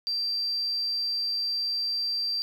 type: tone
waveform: sine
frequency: 4699 Hz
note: D8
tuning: in tune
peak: -25 dBFS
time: 0.07-2.42 s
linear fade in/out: 0 ms
effects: tanh soft clip ceiling -21 dBFS + 9-bit